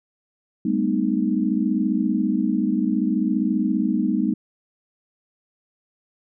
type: tone cluster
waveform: sine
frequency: 196.5 / 217.1 / 251.7 / 309.1 Hz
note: G3 / A3 / B3 / D#4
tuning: +4 / -23 / +33 / -11 cents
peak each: -24 dBFS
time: 0.65-4.34 s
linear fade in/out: 5 ms
effects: none